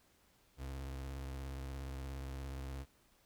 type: tone with vibrato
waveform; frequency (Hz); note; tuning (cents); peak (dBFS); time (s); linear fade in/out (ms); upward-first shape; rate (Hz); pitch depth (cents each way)
35% pulse; 67.2; C2; +47; -40; 0.57-2.86; 50; sine; 17; 59
effects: pink hiss -70 dBFS RMS until 3.25 s